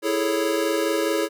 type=chord; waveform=square; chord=A major seventh; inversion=second; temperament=equal; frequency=329.6 / 415.3 / 440 / 554.4 Hz; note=E4 / G#4 / A4 / C#5; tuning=0 / 0 / 0 / 0 cents; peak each=-26 / -27 / -29 / -27 dBFS; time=0.02-1.29 s; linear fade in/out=50 ms; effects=none